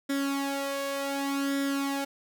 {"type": "tone with flanger", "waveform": "sawtooth", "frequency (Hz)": 277.4, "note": "C#4", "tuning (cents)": 1, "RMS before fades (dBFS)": -30, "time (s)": [0.09, 2.05], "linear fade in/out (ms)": 10, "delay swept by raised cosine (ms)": [0.56, 1.76], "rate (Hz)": 0.67, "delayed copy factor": 0.7, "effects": []}